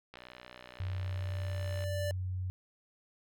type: click train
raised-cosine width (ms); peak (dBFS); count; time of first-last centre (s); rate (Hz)
0.3; -31; 106; 0.14-1.839; 61.8
type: tone with exponential growth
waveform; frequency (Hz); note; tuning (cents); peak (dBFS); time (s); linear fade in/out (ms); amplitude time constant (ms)
square; 587.3; D5; 0; -34; 0.17-2.11; 1; 420
type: tone with pitch glide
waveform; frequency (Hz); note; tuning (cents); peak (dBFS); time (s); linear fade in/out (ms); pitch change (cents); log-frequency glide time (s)
sine; 93 to 92.25; F#2 to F#2; +9 to -5; -33; 0.8-2.5; 0; -14; 1.84-2.19
effects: none